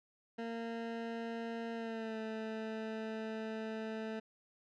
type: tone with pitch glide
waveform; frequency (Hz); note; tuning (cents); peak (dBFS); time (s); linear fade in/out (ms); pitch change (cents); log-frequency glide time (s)
20% pulse; 230 to 220.2; A#3 to A3; -23 to +2; -34; 0.38-4.2; 10; -75; 1.74-2.18
effects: low-pass 3000 Hz 12 dB/octave